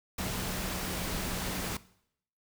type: tone in noise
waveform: sine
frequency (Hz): 184.1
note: F#3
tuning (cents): -8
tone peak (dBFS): -40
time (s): 0.18-1.77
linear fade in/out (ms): 5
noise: pink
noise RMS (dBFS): -35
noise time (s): 0.18-1.77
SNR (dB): -8
effects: noise-tail reverb RT60 0.7 s tail -19 dB re dry